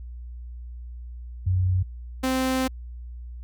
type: tone pair in turn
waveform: sine / sawtooth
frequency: 92 / 260.2 Hz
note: F#2 / C4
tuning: -9 / -9 cents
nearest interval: octave + tritone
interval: 1800 cents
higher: second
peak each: -19 / -18 dBFS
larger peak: second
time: 1.46-1.83 / 2.23-2.68 s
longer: second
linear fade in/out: 10 ms
effects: added 60 Hz sine -35 dBFS peak until 3.43 s